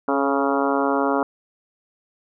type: harmonic tone with a mistuned harmonic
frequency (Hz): 138.59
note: C#3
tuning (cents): 0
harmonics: 2 / 3 / 4 / 5 / 6 / 7 / 8 / 9 / 10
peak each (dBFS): -23 / -25 / -26 / -27 / -28 / -28 / -29 / -30 / -30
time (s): 0.08-1.23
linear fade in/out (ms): 2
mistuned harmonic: 3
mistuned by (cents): +31
effects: none